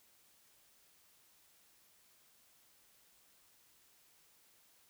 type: silence
effects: white hiss -68 dBFS RMS until 4.89 s

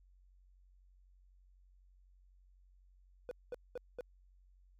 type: tone bursts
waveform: triangle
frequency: 493.9 Hz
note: B4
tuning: in tune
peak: -37 dBFS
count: 4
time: 3.29-4.008 s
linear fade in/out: 0 ms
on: 22 ms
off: 210 ms
effects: added 46 Hz sine -62 dBFS peak until 4.79 s

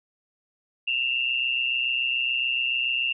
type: tone pair together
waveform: sine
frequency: 2689 / 2816 Hz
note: E7 / F7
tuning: +34 / +14 cents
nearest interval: minor second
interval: 80 cents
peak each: -25 / -26 dBFS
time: 0.87-3.13 s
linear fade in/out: 10 ms
effects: none

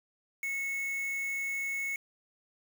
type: tone with quantisation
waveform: triangle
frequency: 2196 Hz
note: C#7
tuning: 17 cents flat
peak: -30 dBFS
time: 0.43-1.96 s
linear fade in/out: 2 ms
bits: 7
effects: none

